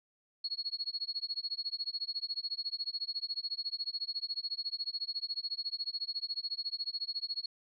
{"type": "tone with tremolo", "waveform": "sine", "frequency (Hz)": 4335, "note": "C#8", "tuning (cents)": -39, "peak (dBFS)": -31, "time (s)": [0.44, 7.46], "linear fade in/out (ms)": 5, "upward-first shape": "sine", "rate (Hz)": 14, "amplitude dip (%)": 100, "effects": []}